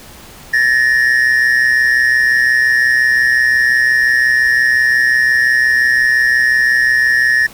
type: tone pair together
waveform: triangle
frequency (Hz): 1736 / 1861.7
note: A6 / A#6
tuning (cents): -24 / -3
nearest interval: minor second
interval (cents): 121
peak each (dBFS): -10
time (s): 0.53-7.47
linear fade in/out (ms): 10
effects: tanh soft clip ceiling 0 dBFS + pink hiss -37 dBFS RMS until 7.53 s